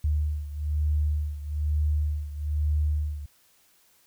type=beating tone pair; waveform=sine; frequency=74.8 / 75.9 Hz; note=D2 / D#2; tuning=+32 / -42 cents; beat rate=1.1 Hz; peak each=-25 / -29 dBFS; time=0.04-3.26 s; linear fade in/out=5 ms; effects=white hiss -62 dBFS RMS until 4.06 s